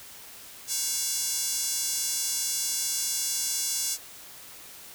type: tone with high-pass filter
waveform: square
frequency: 312.3 Hz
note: D#4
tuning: 7 cents sharp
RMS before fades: -29 dBFS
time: 0.67-3.98 s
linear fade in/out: 50 ms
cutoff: 6300 Hz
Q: 1.8
effects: white hiss -46 dBFS RMS until 4.94 s